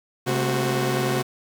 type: tone cluster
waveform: sawtooth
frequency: 132.9 / 206.8 / 224.3 / 369.2 / 521 Hz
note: C3 / G#3 / A3 / F#4 / C5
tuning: +27 / -7 / +34 / -4 / -7 cents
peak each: -21 / -30 / -27 / -21 / -28 dBFS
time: 0.26-1.23 s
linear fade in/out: 20 ms
effects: 8-bit